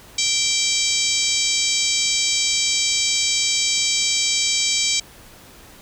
harmonic tone with a mistuned harmonic, 777 Hz, G5, 16 cents flat, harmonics 3 / 4 / 5 / 6 / 7 / 8 / 9 / 10, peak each -26 / -26 / -26 / -26 / -26 / -26 / -26 / -26 dBFS, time 0.18-5 s, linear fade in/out 5 ms, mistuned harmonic 4, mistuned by +33 cents, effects pink hiss -45 dBFS RMS until 5.81 s

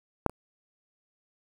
clicks, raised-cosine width 1 ms, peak -6 / -26 dBFS, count 2, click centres 0.263 / 0.296 s, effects 7-bit

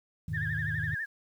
sine chord, E major seventh, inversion none, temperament equal, 82.41 / 103.83 / 123.47 / 155.56 Hz, E2 / G#2 / B2 / D#3, 0 / 0 / 0 / 0 cents, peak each -39 / -35 / -38 / -34 dBFS, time 0.28-0.95 s, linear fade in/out 5 ms
sine tone with vibrato, 1717 Hz, A6, 43 cents flat, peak -31 dBFS, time 0.33-1.06 s, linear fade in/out 20 ms, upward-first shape sine, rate 12 Hz, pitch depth 110 cents each way
effects tanh soft clip ceiling -22 dBFS + 10-bit

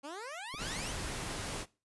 15% pulse exponential sweep, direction up, 267.5 to 3307 Hz, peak -35 dBFS, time 0.03-0.93 s, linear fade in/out 20 ms
clicks, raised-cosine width 2 ms, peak -34 dBFS, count 2, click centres 0.541 / 0.548 s
pink noise, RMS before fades -39 dBFS, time 0.57-1.66 s, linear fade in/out 50 ms
effects noise-tail reverb RT60 0.3 s tail -20 dB re dry + resampled to 24000 Hz

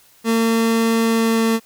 30% pulse tone with pitch glide, 227.2 to 225.8 Hz, A#3 to A3, -44 to +45 cents, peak -12 dBFS, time 0.24-1.6 s, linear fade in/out 50 ms, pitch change -11 cents, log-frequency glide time 1.02-1.45 s, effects white hiss -52 dBFS RMS until 1.65 s

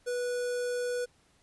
square tone with notch filter, 490 Hz, B4, 14 cents flat, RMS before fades -32 dBFS, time 0.06-1.06 s, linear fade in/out 20 ms, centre 2800 Hz, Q 1.1, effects pink hiss -66 dBFS RMS until 1.42 s + resampled to 24000 Hz

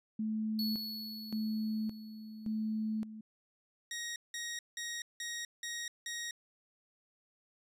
sine tone with tremolo, 217.6 Hz, A3, 19 cents flat, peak -32 dBFS, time 0.19-3.21 s, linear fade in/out 5 ms, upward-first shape square, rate 0.88 Hz, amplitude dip 75%
square tone with exponential decay, 4400 Hz, C#8, 14 cents flat, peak -35 dBFS, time 0.59-3.03 s, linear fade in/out 1 ms, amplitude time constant 530 ms
15% pulse tone bursts, 1882 Hz, A#6, 16 cents sharp, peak -32 dBFS, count 6, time 3.91-6.31 s, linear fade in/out 2 ms, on 250 ms, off 180 ms
effects resampled to 32000 Hz

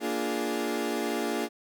30% pulse chord, Bb dominant seventh, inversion none, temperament equal, 233.1 / 293.7 / 349.2 / 415.3 Hz, Bb3 / D4 / F4 / Ab4, 0 / 0 / 0 / 0 cents, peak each -31 dBFS, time 0-1.49 s, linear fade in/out 50 ms, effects none

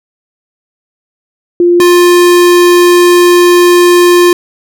sine / square tone pair in turn, 349.2 / 352.2 Hz, F4 / F4, 0 / +15 cents, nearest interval unison, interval 15 cents, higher second, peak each -3 dBFS, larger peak neither, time 1.6-1.8 / 1.8-4.33 s, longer second, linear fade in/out 2 ms, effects none

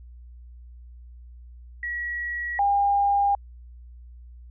sine tone pair in turn, 1920 / 804.7 Hz, B6 / G5, -49 / +45 cents, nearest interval octave + minor third, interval 1506 cents, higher first, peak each -27 / -18 dBFS, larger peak second, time 1.83-2.59 / 2.59-3.35 s, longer neither, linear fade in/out 2 ms, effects added 60 Hz sine -42 dBFS peak until 4.5 s

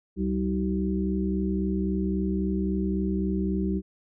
harmonic tone with a mistuned harmonic, 63.7 Hz, C2, 46 cents flat, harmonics 1 / 3 / 5 / 6, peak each -31 / -26 / -31 / -33 dBFS, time 0.16-3.82 s, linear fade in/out 50 ms, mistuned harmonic 1, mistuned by +99 cents, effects none

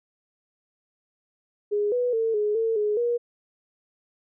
sine tone with pitch steps, 413.9 / 491.7 / 450.9 / 419.1 / 450.9 / 419.5 / 477 Hz, G#4 / B4 / A4 / G#4 / A4 / G#4 / A#4, -6 / -8 / +42 / +16 / +42 / +17 / +40 cents, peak -21 dBFS, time 1.71-3.18 s, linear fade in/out 20 ms, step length 210 ms, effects none

